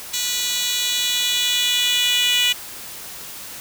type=tone with high-pass filter sweep; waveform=10% pulse; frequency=490 Hz; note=B4; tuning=14 cents flat; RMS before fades=-20 dBFS; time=0.13-2.53 s; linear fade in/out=10 ms; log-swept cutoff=4500 to 3000 Hz; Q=3.4; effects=white hiss -35 dBFS RMS until 3.6 s